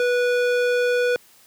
square tone with band-pass filter, 490 Hz, B4, 14 cents flat, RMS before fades -20 dBFS, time 0-1.16 s, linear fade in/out 0 ms, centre 1100 Hz, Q 0.52, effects white hiss -53 dBFS RMS until 1.46 s + high-pass 100 Hz 12 dB/octave

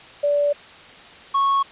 sine / triangle tone pair in turn, 580 / 1103.1 Hz, D5 / C#6, -22 / -9 cents, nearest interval major seventh, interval 1113 cents, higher second, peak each -16 / -14 dBFS, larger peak second, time 0.23-0.53 / 1.34-1.63 s, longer first, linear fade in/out 10 ms, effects white hiss -43 dBFS RMS until 1.71 s + resampled to 8000 Hz

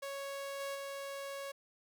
sawtooth tone with level steps, 554.4 Hz, C#5, in tune, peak -36 / -34 / -37 dBFS, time 0.02-1.52 s, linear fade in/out 10 ms, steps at 0.59 / 0.74 s, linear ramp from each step 20 ms, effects none

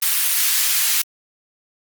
white high-pass noise, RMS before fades -18 dBFS, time 0.02-1.02 s, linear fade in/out 5 ms, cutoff 1700 Hz, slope 12 dB/octave, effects Opus 32 kbps

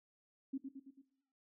sine tone with echo, 270 Hz, C#4, 45 cents flat, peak -36 dBFS, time 0.53-0.58 s, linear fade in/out 10 ms, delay 110 ms, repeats 4, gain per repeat -5 dB, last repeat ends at 1.02 s, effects noise-tail reverb RT60 0.8 s tail -17 dB re dry

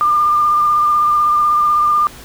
sine tone with vibrato, 1200 Hz, D6, 37 cents sharp, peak -10 dBFS, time 0.01-2.07 s, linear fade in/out 0 ms, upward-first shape sine, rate 16 Hz, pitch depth 16 cents each way, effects pink hiss -37 dBFS RMS until 2.24 s

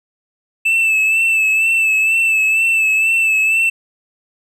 triangle tone with vibrato, 2637 Hz, E7, in tune, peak -10 dBFS, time 0.65-3.7 s, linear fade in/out 10 ms, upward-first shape sine, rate 2.1 Hz, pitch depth 36 cents each way, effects none

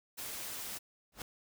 white noise, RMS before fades -42 dBFS, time 0.17-0.79 s, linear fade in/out 20 ms
pink noise with exponential growth, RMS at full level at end -37 dBFS, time 1.12-1.22 s, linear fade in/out 2 ms, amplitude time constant 21 ms
effects none

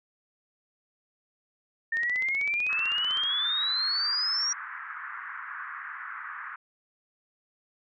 sine exponential sweep, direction up, 1801 to 5730 Hz, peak -25 dBFS, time 1.92-4.53 s, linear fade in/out 5 ms
click train, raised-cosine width 0.2 ms, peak -24 dBFS, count 21, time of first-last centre 1.97-3.236 s, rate 15.8 Hz
white band-pass noise, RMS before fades -39 dBFS, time 2.69-6.56 s, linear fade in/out 5 ms, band 1100 to 1800 Hz, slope 48 dB/octave
effects none

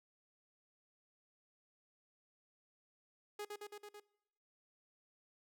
sawtooth tone with echo, 415.3 Hz, G#4, in tune, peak -38 dBFS, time 3.39-3.45 s, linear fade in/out 5 ms, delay 110 ms, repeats 5, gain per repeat -2 dB, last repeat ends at 4 s, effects noise-tail reverb RT60 0.9 s tail -23 dB re dry

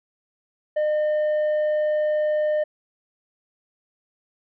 sine tone with tanh clipping, 607 Hz, D#5, 43 cents flat, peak -20 dBFS, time 0.76-2.64 s, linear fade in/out 10 ms, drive 4 dB, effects none

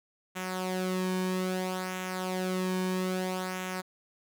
sawtooth tone with flanger, 185 Hz, F#3, in tune, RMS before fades -32 dBFS, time 0.35-3.82 s, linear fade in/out 20 ms, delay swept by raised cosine 0.21 to 1.51 ms, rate 0.61 Hz, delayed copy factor -0.6, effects none

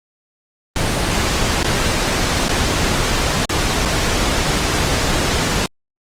pink noise with dropouts, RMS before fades -17 dBFS, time 0.76-5.66 s, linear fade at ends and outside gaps 0 ms, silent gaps 1.63-1.645 / 2.483-2.493 / 3.453-3.494 / 3.851-3.858 s, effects low-pass 8000 Hz 12 dB/octave + Opus 24 kbps

